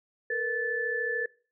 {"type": "tone cluster", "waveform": "sine", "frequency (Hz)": [451.1, 484.7, 1746], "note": ["A4", "B4", "A6"], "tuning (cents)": [43, -32, -14], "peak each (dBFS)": [-34, -34, -29], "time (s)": [0.3, 1.26], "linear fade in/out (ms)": 5, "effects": ["noise-tail reverb RT60 0.4 s tail -21 dB re dry"]}